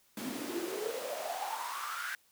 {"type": "noise with high-pass filter sweep", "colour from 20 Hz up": "pink", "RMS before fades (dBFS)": -38, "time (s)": [0.17, 2.15], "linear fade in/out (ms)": 2, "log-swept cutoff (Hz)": [220, 1600], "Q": 8.9, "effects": ["white hiss -68 dBFS RMS until 2.31 s"]}